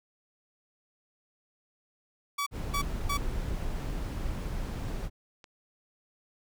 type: tone bursts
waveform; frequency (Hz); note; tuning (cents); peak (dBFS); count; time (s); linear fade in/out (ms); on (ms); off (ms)
sawtooth; 1142; D6; -49; -25; 3; 2.38-3.175; 10; 85; 270
type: noise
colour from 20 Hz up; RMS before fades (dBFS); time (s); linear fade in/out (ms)
brown; -33; 2.51-5.1; 50
type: clicks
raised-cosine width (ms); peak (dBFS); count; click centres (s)
0.2; -32; 2; 4.884 / 5.442
effects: none